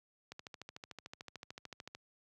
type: click train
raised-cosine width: 0.2 ms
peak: -29 dBFS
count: 23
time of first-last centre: 0.32-1.95 s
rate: 13.5 Hz
effects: high-pass 80 Hz 12 dB/octave